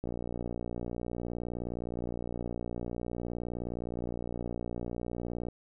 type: click train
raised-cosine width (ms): 2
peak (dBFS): -23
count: 325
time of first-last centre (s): 0.04-5.485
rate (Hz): 59.5
effects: none